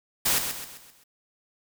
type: noise with echo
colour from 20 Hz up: white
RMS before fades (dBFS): -23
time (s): 0.25-0.39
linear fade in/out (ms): 10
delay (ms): 130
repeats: 5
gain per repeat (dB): -7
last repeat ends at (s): 1.04
effects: none